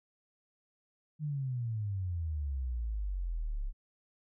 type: exponential sweep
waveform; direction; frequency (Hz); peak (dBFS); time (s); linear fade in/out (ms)
sine; down; 155.56 to 32.7; -32; 1.19-3.73; 50
effects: none